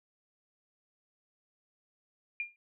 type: tone with exponential decay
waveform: sine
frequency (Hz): 2403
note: D7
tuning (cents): +39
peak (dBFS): -29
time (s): 2.4-2.56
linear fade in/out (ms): 1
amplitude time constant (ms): 33
effects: none